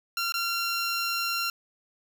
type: tone with dropouts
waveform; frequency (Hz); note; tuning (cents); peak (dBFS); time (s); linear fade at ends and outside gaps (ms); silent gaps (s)
15% pulse; 1375; F6; -27; -20; 0.17-1.5; 2; 0.322-0.34
effects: none